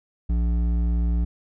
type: tone with hard clipping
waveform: sine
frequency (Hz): 58.27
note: A#1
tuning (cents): 0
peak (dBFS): -21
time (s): 0.29-1.25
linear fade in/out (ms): 10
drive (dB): 9
effects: none